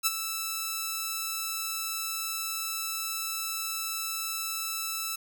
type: tone with ADSR envelope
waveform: 5% pulse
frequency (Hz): 1318.5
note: E6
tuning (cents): 0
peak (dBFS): -9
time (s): 0.03-5.16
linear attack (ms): 34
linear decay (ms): 28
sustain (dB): -10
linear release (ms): 9
effects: none